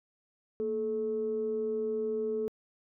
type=tone pair together; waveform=sine; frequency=229.5 / 433.2 Hz; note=A#3 / A4; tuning=-27 / -27 cents; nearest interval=major seventh; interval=1100 cents; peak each=-37 / -29 dBFS; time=0.6-2.48 s; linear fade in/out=0 ms; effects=tanh soft clip ceiling -23 dBFS

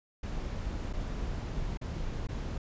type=noise with dropouts; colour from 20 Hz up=brown; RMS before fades=-35 dBFS; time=0.23-2.58 s; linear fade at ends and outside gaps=5 ms; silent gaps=0.929-0.934 / 1.774-1.813 / 2.271-2.287 s; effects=resampled to 16000 Hz

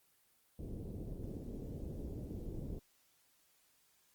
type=low-pass noise; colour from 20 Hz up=pink; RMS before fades=-44 dBFS; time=0.59-2.79 s; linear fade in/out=2 ms; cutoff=450 Hz; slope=24 dB/octave; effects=white hiss -72 dBFS RMS until 4.14 s + Opus 24 kbps

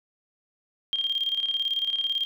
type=tone with tremolo; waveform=sine; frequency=3205 Hz; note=G7; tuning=38 cents sharp; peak=-22 dBFS; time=0.93-2.25 s; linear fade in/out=0 ms; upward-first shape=square; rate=18 Hz; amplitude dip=60%; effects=none

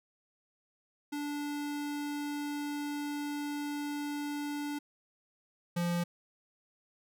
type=tone pair in turn; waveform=square; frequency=291.4 / 173.27 Hz; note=D4 / F3; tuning=-13 / -13 cents; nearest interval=major sixth; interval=900 cents; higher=first; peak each=-35 / -30 dBFS; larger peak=second; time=1.12-4.79 / 5.76-6.04 s; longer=first; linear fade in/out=10 ms; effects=none

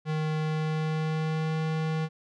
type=tone with pitch glide; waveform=square; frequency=155.56 to 158.19 Hz; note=D#3 to D#3; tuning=0 to +29 cents; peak=-27 dBFS; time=0.05-2.09 s; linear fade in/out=50 ms; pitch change=+29 cents; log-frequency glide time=0.37-1.58 s; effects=low-pass 4000 Hz 12 dB/octave

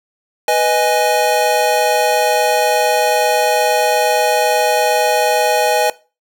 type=chord; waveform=square; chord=G# minor; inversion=first; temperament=equal; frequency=493.9 / 622.3 / 830.6 Hz; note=B4 / D#5 / G#5; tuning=0 / 0 / 0 cents; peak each=-18 / -17 / -16 dBFS; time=0.48-5.9 s; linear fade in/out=2 ms; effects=noise-tail reverb RT60 0.3 s tail -19 dB re dry

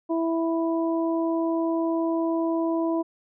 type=harmonic tone; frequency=329.6 Hz; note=E4; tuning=in tune; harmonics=1 / 2 / 3; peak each=-23 / -29 / -33 dBFS; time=0.09-3.03 s; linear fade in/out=20 ms; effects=none

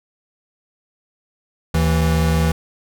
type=tone pair together; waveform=square; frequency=77 / 163.16 Hz; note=D#2 / E3; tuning=-17 / -17 cents; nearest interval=octave + minor second; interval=1300 cents; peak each=-18 dBFS; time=1.74-2.52 s; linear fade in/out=5 ms; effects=none

